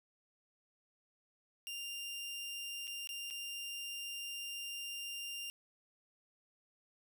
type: tone with dropouts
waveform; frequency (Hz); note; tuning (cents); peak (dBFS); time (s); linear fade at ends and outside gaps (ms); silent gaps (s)
sawtooth; 2794; F7; 0; -38; 1.67-5.5; 0; 2.871-2.877 / 3.073-3.091 / 3.302-3.308
effects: none